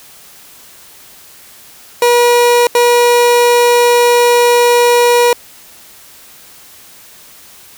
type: tone bursts at uneven times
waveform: 30% pulse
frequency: 481.5 Hz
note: B4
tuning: 44 cents flat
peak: -4 dBFS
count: 2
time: 2.02-2.67 / 2.75-5.33 s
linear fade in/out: 2 ms
effects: white hiss -39 dBFS RMS until 7.77 s